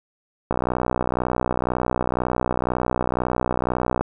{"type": "click train", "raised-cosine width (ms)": 1, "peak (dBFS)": -7, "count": 218, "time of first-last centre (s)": [0.51, 4.01], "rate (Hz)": 62, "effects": []}